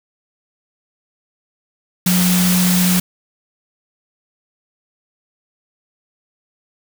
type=tone in noise; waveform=sine; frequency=180.8 Hz; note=F#3; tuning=40 cents flat; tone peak=-13 dBFS; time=2.06-3 s; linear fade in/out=5 ms; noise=white; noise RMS=-19 dBFS; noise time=2.06-3 s; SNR=+3 dB; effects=none